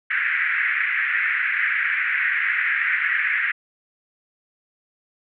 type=band-pass noise; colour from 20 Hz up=pink; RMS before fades=-22 dBFS; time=0.1-3.52 s; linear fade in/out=10 ms; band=1600 to 2200 Hz; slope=48 dB/octave; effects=none